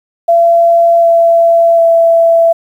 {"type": "tone with pitch steps", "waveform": "sine", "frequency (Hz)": [678, 672.5, 667.1], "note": ["E5", "E5", "E5"], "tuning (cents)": [49, 34, 20], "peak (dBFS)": -4, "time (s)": [0.28, 2.53], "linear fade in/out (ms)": 10, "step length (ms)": 750, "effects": ["7-bit"]}